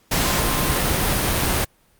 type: tone in noise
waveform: sine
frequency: 1046.5 Hz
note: C6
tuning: in tune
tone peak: -30 dBFS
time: 0.25-0.78 s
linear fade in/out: 10 ms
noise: pink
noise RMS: -20 dBFS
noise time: 0.11-1.65 s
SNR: -13 dB
effects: pink hiss -59 dBFS RMS until 1.99 s + Opus 48 kbps